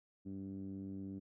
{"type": "tone with low-pass filter", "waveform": "10% pulse", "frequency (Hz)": 96.9, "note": "G2", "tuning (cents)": -20, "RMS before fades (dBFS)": -45, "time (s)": [0.25, 1.2], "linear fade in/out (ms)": 20, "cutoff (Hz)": 250, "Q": 4.3, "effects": []}